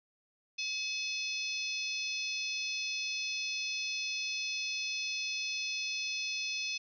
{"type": "harmonic tone with a mistuned harmonic", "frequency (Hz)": 854, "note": "G#5", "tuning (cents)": 48, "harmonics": [3, 4, 5, 6, 7], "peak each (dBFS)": [-36, -42, -43, -41, -43], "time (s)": [0.58, 6.78], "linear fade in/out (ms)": 10, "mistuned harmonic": 4, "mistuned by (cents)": 34, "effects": []}